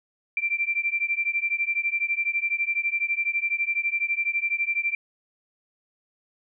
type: beating tone pair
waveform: sine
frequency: 2349 / 2361 Hz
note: D7 / D7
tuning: 0 / +9 cents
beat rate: 12 Hz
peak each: -26 dBFS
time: 0.37-4.95 s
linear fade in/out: 2 ms
effects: none